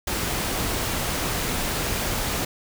pink noise, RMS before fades -26 dBFS, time 0.07-2.45 s, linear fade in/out 5 ms, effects none

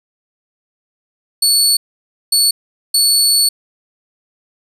25% pulse tone bursts at uneven times, 4435 Hz, C#8, in tune, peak -5 dBFS, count 3, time 1.42-1.77 / 2.32-2.51 / 2.94-3.49 s, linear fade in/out 5 ms, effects none

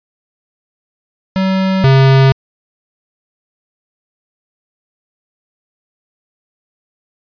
square tone pair in turn, 190 / 134.35 Hz, F#3 / C3, +46 / +46 cents, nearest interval tritone, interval 600 cents, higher first, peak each -12 / -6 dBFS, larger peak second, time 1.36-1.84 / 1.84-2.32 s, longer neither, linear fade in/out 0 ms, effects resampled to 11025 Hz

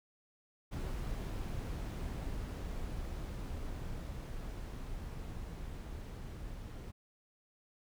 brown noise with level ramp, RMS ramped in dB -38 to -45 dBFS, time 0.71-6.92 s, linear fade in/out 20 ms, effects none

